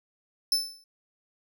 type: tone with exponential decay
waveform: 40% pulse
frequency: 5274 Hz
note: E8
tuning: in tune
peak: -18 dBFS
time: 0.52-0.84 s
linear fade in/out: 2 ms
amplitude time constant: 69 ms
effects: none